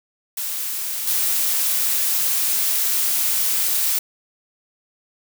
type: noise with level steps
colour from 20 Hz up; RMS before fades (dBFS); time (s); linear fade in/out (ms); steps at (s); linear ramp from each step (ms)
blue; -26 / -20; 0.37-3.99; 5; 1.07; 5
effects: none